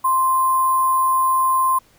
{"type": "tone with sample-and-hold", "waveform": "sine", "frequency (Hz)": 1046.5, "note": "C6", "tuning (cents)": 0, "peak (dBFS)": -14, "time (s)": [0.04, 1.79], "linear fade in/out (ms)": 10, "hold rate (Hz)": 11025, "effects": ["pink hiss -55 dBFS RMS until 1.98 s"]}